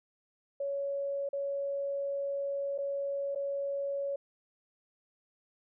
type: tone with dropouts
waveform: sine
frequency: 559 Hz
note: C#5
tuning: 14 cents sharp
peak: -31 dBFS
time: 0.6-4.16 s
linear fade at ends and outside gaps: 5 ms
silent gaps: 1.29-1.33 / 2.779-2.785 / 3.349-3.357 s
effects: none